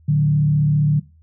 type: tone with frequency modulation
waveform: sine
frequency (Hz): 148.8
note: D3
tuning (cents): +23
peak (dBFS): -13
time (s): 0.08-1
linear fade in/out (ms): 10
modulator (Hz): 35.1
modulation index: 0.51
effects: noise-tail reverb RT60 0.3 s tail -21 dB re dry + added 80 Hz sine -48 dBFS peak until 1.22 s